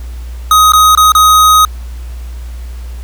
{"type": "tone with dropouts", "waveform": "square", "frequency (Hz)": 1256, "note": "D#6", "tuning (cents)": 16, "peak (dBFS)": -4, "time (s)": [0.51, 1.65], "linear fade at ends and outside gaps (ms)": 2, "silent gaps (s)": [[0.721, 0.734], [0.951, 0.974], [1.12, 1.15]], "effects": ["added 60 Hz sine -21 dBFS peak until 3.03 s", "pink hiss -40 dBFS RMS until 3.03 s"]}